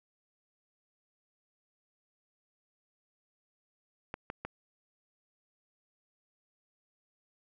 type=clicks; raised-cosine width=0.5 ms; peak=-22 dBFS; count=3; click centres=4.141 / 4.301 / 4.45 s; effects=none